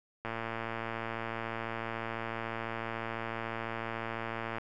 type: click train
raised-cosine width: 0.5 ms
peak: -21 dBFS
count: 495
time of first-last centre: 0.25-4.583 s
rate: 114 Hz
effects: none